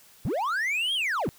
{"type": "linear two-way sweep", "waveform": "triangle", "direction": "up then down", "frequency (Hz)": [82.41, 3322, 82.41], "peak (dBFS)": -23, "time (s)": [0.25, 1.29], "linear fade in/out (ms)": 0, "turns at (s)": 0.94, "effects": ["white hiss -55 dBFS RMS until 1.38 s"]}